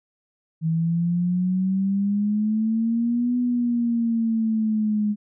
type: exponential two-way sweep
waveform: sine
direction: up then down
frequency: 160 to 246.9 to 207.6 Hz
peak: -19 dBFS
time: 0.61-5.16 s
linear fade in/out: 50 ms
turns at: 3.37 s
effects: none